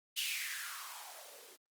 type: noise with band-pass filter sweep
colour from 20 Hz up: violet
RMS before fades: -43 dBFS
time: 0.16-1.57 s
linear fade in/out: 20 ms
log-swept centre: 3100 to 360 Hz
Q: 4.7
effects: Opus 32 kbps